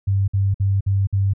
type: tone bursts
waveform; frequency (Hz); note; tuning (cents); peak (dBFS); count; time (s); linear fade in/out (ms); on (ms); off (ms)
sine; 98.2; G2; +4; -15; 5; 0.07-1.336; 10; 210; 54
effects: none